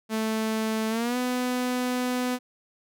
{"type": "tone with pitch glide", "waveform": "sawtooth", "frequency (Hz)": [220, 249.8], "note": ["A3", "B3"], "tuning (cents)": [0, 20], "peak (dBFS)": -21, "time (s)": [0.09, 2.39], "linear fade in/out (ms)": 50, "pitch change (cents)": 220, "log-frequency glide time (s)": [0.89, 1.17], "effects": []}